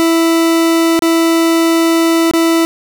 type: tone with dropouts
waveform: 40% pulse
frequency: 330 Hz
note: E4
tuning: 2 cents sharp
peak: -8 dBFS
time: 0-2.65 s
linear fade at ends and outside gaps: 0 ms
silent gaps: 0.992-1.022 / 2.312-2.336 s
effects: none